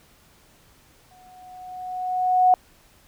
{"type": "tone with exponential growth", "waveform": "sine", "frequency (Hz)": 735, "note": "F#5", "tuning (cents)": -12, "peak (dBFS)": -11, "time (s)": [1.11, 2.54], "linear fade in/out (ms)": 1, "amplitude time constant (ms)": 310, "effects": ["pink hiss -56 dBFS RMS until 3.07 s"]}